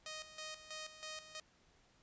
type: tone with tremolo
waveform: 5% pulse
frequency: 622.3 Hz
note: D#5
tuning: in tune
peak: -33 dBFS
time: 0.06-1.4 s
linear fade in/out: 2 ms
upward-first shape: square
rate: 3.1 Hz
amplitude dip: 70%
effects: pink hiss -70 dBFS RMS until 2.02 s + resampled to 16000 Hz